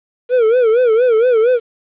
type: tone with vibrato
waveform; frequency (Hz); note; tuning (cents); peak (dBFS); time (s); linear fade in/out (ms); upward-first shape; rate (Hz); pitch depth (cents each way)
triangle; 471; A#4; +18; -7; 0.29-1.6; 50; sine; 4.3; 140
effects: resampled to 8000 Hz + 8-bit